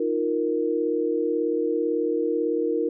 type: chord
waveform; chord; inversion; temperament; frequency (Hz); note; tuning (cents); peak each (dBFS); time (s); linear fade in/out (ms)
sine; Eb suspended second; none; equal; 311.1 / 349.2 / 466.2; Eb4 / F4 / Bb4; 0 / 0 / 0; -27 / -27 / -24; 0-2.89; 5
effects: none